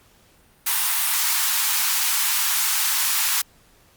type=high-pass noise; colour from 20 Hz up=white; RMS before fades=-21 dBFS; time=0.66-3.42 s; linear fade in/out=10 ms; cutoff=830 Hz; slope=48 dB/octave; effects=pink hiss -56 dBFS RMS until 3.96 s + Opus 48 kbps